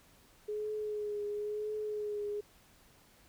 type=tone with vibrato; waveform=sine; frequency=420 Hz; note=G#4; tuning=19 cents sharp; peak=-34 dBFS; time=0.48-2.41 s; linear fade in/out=10 ms; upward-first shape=triangle; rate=0.98 Hz; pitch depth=33 cents each way; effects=pink hiss -63 dBFS RMS until 3.28 s